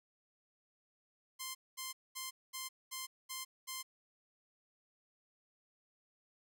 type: tone bursts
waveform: 5% pulse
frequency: 1046.5 Hz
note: C6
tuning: in tune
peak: -29 dBFS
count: 7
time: 1.39-3.83 s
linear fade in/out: 20 ms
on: 160 ms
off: 220 ms
effects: none